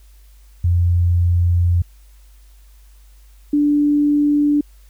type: tone pair in turn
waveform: sine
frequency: 87.2 / 292.6 Hz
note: F2 / D4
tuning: -2 / -6 cents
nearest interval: octave + major sixth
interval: 2096 cents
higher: second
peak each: -12 dBFS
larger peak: neither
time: 0.64-1.82 / 3.53-4.61 s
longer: first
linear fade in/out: 5 ms
effects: added 50 Hz sine -43 dBFS peak until 4.89 s + white hiss -57 dBFS RMS until 4.89 s